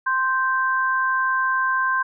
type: tone pair together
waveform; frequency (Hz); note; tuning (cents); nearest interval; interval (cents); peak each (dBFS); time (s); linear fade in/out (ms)
sine; 1046.5 / 1563; C6 / G6; 0 / -6; perfect fifth; 694; -21; 0.06-2.03; 10
effects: none